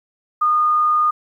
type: tone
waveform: sine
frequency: 1224 Hz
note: D#6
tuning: 29 cents flat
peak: -13 dBFS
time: 0.41-1.11 s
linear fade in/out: 10 ms
effects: 9-bit